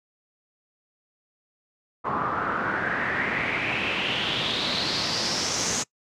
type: noise with low-pass filter sweep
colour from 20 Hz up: pink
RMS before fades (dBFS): -26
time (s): 2.04-5.84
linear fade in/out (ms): 20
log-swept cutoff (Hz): 1100 to 6800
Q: 4.9
effects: noise-tail reverb RT60 0.1 s tail -23 dB re dry + high-pass 150 Hz 12 dB/octave